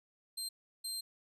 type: tone bursts at uneven times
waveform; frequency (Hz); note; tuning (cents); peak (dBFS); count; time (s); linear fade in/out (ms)
25% pulse; 4162; C8; -10; -33; 2; 0.37-0.49 / 0.84-1.01; 10
effects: none